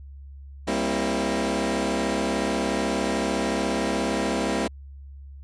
20% pulse chord, C dominant seventh, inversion second, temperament equal with one note detuned, 196 / 233.1 / 266.8 / 329.6 Hz, G3 / Bb3 / C4 / E4, 0 / 0 / +34 / 0 cents, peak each -24 dBFS, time 0.67-4.68 s, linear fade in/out 10 ms, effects added 69 Hz sine -39 dBFS peak until 5.43 s + resampled to 22050 Hz

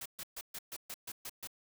white noise bursts, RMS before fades -43 dBFS, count 9, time 0.01-1.473 s, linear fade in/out 5 ms, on 47 ms, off 130 ms, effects none

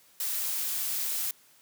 blue noise, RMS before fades -31 dBFS, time 0.2-1.31 s, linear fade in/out 2 ms, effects white hiss -60 dBFS RMS until 1.61 s + high-pass 100 Hz 12 dB/octave

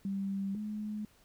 sine tone pair in turn, 196 / 211.7 Hz, G3 / G#3, 0 / +33 cents, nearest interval minor second, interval 133 cents, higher second, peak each -32 / -35 dBFS, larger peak first, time 0.05-0.55 / 0.55-1.05 s, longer neither, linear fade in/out 2 ms, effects pink hiss -65 dBFS RMS until 1.24 s

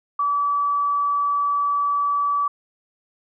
sine tone, 1150 Hz, D6, 37 cents flat, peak -18 dBFS, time 0.19-2.48 s, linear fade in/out 5 ms, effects none

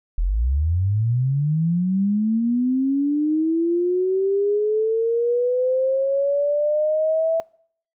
sine linear sweep, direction up, 38.38 to 659.3 Hz, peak -17 dBFS, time 0.18-7.4 s, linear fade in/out 0 ms, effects noise-tail reverb RT60 0.6 s tail -24 dB re dry

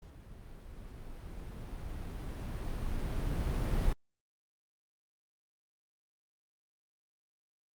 brown noise with level ramp, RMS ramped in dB -51 to -30 dBFS, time 0.02-3.93 s, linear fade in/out 5 ms, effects Opus 48 kbps

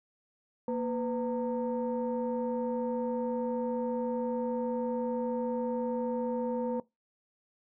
sine tone cluster, 234.8 / 500 / 916 Hz, A#3 / B4 / A#5, +13 / +21 / -31 cents, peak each -32 / -31 / -38 dBFS, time 0.68-6.8 s, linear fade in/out 2 ms, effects noise-tail reverb RT60 0.2 s tail -21 dB re dry + tanh soft clip ceiling -22 dBFS

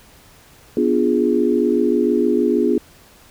sine chord, B diminished seventh, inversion none, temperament equal, 246.9 / 293.7 / 349.2 / 415.3 Hz, B3 / D4 / F4 / Ab4, 0 / 0 / 0 / 0 cents, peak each -19 / -21 / -19 / -19 dBFS, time 0.77-2.78 s, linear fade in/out 2 ms, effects pink hiss -48 dBFS RMS until 3.3 s

